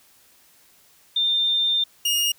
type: tone pair in turn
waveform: sine / sawtooth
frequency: 3605 / 2849 Hz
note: A7 / F7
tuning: +41 / +34 cents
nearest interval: major third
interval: 407 cents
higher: first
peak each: -18 / -16 dBFS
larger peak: second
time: 1.16-1.84 / 2.05-2.32 s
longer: first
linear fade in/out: 5 ms
effects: white hiss -56 dBFS RMS until 2.38 s